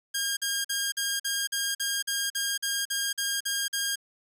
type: tone bursts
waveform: 10% pulse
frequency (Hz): 1617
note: G#6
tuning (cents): -47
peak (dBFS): -18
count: 14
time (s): 0.14-3.958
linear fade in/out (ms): 10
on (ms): 230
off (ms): 46
effects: none